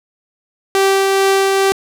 sawtooth tone with tremolo, 389.2 Hz, G4, 12 cents flat, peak -6 dBFS, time 0.75-1.72 s, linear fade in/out 0 ms, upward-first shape triangle, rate 2.3 Hz, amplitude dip 25%, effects low-pass 12000 Hz 12 dB/octave + 7-bit

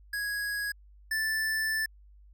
square tone pair in turn, 1661.2 / 1760 Hz, G#6 / A6, 0 / 0 cents, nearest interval minor second, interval 100 cents, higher second, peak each -31 / -28 dBFS, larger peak second, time 0.13-0.72 / 1.11-1.86 s, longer second, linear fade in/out 5 ms, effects added 50 Hz sine -52 dBFS peak until 2.33 s

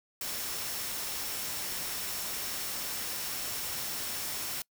sine tone in noise, 5430 Hz, F8, 50 cents flat, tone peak -45 dBFS, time 0.21-4.62 s, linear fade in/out 2 ms, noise white, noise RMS -36 dBFS, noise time 0.21-4.62 s, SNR -12 dB, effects noise-tail reverb RT60 0.1 s tail -25 dB re dry

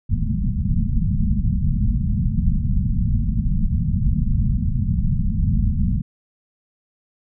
pink low-pass noise, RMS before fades -19 dBFS, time 0.09-6.02 s, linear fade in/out 10 ms, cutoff 230 Hz, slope 96 dB/octave, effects none

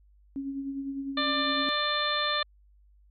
sine tone with tremolo, 274.6 Hz, C#4, 16 cents flat, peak -29 dBFS, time 0.36-1.69 s, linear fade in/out 0 ms, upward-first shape sine, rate 9.9 Hz, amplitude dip 45%
harmonic tone, 594 Hz, D5, 20 cents sharp, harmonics 1 / 2 / 3 / 4 / 5 / 6 / 7, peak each -34 / -30 / -32 / -38 / -41 / -30 / -34 dBFS, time 1.17-2.43 s, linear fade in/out 5 ms
effects added 50 Hz sine -56 dBFS peak until 3.1 s + MP3 96 kbps

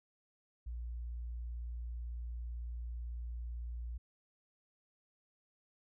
sine tone, 59 Hz, A#1, 22 cents sharp, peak -38 dBFS, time 0.66-3.98 s, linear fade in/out 10 ms, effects tanh soft clip ceiling -35 dBFS

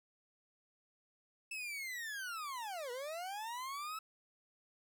40% pulse linear two-way sweep, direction down then up, 2644 to 472.3 to 1313 Hz, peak -40 dBFS, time 1.51-3.99 s, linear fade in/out 5 ms, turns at 2.91 s, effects none

